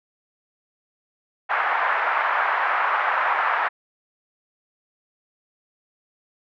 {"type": "band-pass noise", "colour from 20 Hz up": "pink", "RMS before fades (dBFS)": -22, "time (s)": [1.49, 3.69], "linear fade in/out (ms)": 20, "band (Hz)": [820, 1800], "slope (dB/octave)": 24, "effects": []}